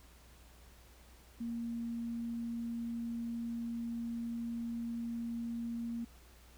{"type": "tone", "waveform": "sine", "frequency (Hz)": 233.1, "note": "A#3", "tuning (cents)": 0, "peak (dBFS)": -36, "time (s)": [1.4, 6.05], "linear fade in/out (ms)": 10, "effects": ["added 60 Hz sine -58 dBFS peak until 6.57 s", "pink hiss -62 dBFS RMS until 6.57 s"]}